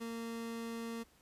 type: tone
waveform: 30% pulse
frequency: 230 Hz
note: A#3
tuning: 23 cents flat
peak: -37 dBFS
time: 0-1.04 s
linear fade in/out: 20 ms
effects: pink hiss -67 dBFS RMS until 1.21 s + resampled to 32000 Hz